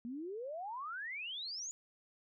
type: exponential sweep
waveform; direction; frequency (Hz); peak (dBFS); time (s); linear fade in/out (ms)
sine; up; 228 to 7000; -40; 0.05-1.71; 0
effects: none